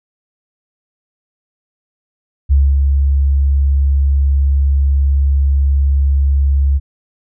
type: tone with ADSR envelope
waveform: sine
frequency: 69.3 Hz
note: C#2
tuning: in tune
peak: -6 dBFS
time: 2.49-6.8 s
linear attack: 27 ms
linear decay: 240 ms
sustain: -3 dB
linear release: 36 ms
effects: none